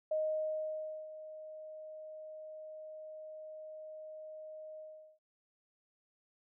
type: tone with ADSR envelope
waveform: sine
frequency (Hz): 622.3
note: D#5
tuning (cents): 0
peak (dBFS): -30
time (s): 0.11-5.19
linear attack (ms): 6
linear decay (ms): 960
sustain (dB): -15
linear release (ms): 400
effects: none